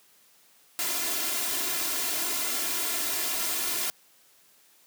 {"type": "noise with comb filter", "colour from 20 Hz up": "white", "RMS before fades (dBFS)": -29, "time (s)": [0.79, 3.9], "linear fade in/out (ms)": 0, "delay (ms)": 2.9, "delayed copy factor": 0.85, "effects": ["white hiss -60 dBFS RMS until 4.86 s", "high-pass 150 Hz 12 dB/octave"]}